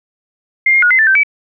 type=tone with pitch steps; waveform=sine; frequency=2111 / 2130 / 1448 / 2057 / 1766 / 1555 / 2297 Hz; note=C7 / C7 / F#6 / C7 / A6 / G6 / D7; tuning=+15 / +30 / -38 / -30 / +6 / -14 / -39 cents; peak=-7 dBFS; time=0.66-1.234 s; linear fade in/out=5 ms; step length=82 ms; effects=none